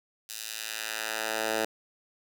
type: tone with high-pass filter sweep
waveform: 10% pulse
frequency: 110 Hz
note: A2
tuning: in tune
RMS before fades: -33 dBFS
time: 0.29-1.65 s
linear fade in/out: 5 ms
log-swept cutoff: 4900 to 450 Hz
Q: 0.74
effects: none